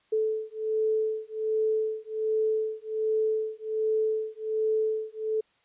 sine beating tone pair, 435.8 / 437.1 Hz, A4 / A4, -17 / -11 cents, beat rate 1.3 Hz, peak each -28 / -28 dBFS, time 0.12-5.41 s, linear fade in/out 10 ms, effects white hiss -67 dBFS RMS until 5.64 s + resampled to 8000 Hz

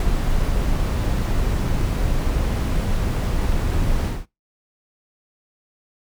brown noise with ADSR envelope, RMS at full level -17 dBFS, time 0-4.26 s, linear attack 3 ms, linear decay 27 ms, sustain -3 dB, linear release 200 ms, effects noise-tail reverb RT60 0.2 s tail -21 dB re dry

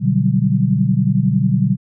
sine chord, G major seventh, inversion first, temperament equal, 123.47 / 146.83 / 185 / 196 Hz, B2 / D3 / F#3 / G3, 0 / 0 / 0 / 0 cents, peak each -18 dBFS, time 0-1.77 s, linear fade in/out 50 ms, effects none

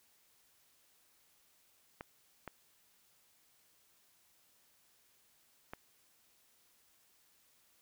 clicks, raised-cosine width 0.5 ms, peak -28 dBFS, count 3, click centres 2.009 / 2.477 / 5.735 s, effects white hiss -70 dBFS RMS until 7.81 s

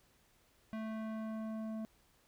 square tone with low-pass filter sweep, 219.9 Hz, A3, 1 cent flat, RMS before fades -41 dBFS, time 0.73-1.85 s, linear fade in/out 0 ms, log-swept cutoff 2200 to 690 Hz, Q 0.86, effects pink hiss -70 dBFS RMS until 2.27 s

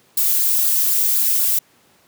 violet noise with flanger, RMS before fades -17 dBFS, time 0.17-1.59 s, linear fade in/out 5 ms, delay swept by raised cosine 0.33 to 2.23 ms, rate 4 Hz, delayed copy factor -0.5, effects pink hiss -55 dBFS RMS until 2.07 s + high-pass 150 Hz 12 dB/octave

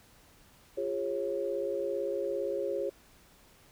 sine tone cluster, 349.8 / 407.4 / 546 Hz, F4 / G#4 / C#5, +3 / -33 / -26 cents, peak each -37 / -34 / -33 dBFS, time 0.77-2.9 s, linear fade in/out 10 ms, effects pink hiss -60 dBFS RMS until 3.71 s

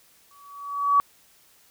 sine tone with exponential growth, 1137 Hz, C#6, 44 cents sharp, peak -13 dBFS, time 0.31-1 s, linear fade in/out 0 ms, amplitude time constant 150 ms, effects white hiss -58 dBFS RMS until 1.7 s

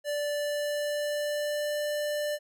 square tone with pitch glide, 585 to 592.5 Hz, D5 to D5, -7 to +15 cents, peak -29 dBFS, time 0.04-2.39 s, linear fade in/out 50 ms, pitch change +22 cents, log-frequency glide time 0.29-1.78 s, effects none

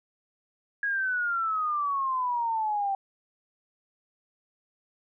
sine exponential sweep, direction down, 1661.2 to 776 Hz, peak -25 dBFS, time 0.83-2.95 s, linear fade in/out 2 ms, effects none

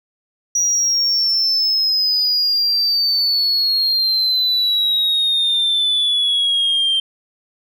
sine exponential sweep, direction down, 5800 to 3148 Hz, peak -12 dBFS, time 0.55-7 s, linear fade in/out 5 ms, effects tanh soft clip ceiling -12 dBFS

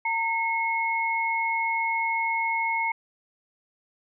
sine tone pair together, 914.1 / 2174 Hz, A#5 / C#7, -34 / -34 cents, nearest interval octave + minor third, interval 1500 cents, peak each -26 dBFS, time 0.05-2.92 s, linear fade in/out 5 ms, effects none

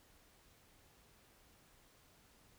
silence, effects pink hiss -67 dBFS RMS until 2.58 s

